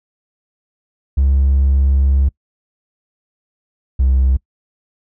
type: tone pair in turn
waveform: triangle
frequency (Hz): 68.2 / 65.38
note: C#2 / C2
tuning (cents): -28 / -1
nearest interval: minor second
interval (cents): 73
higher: first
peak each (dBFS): -7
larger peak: neither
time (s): 1.17-2.29 / 3.99-4.37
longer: first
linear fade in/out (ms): 10
effects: noise-tail reverb RT60 0.1 s tail -26 dB re dry + tanh soft clip ceiling -5 dBFS